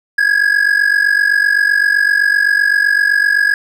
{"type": "ring-modulated tone", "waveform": "triangle", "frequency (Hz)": 1661.2, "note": "G#6", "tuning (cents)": 0, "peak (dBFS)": -5, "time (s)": [0.18, 3.54], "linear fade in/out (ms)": 2, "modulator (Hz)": 23.9, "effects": []}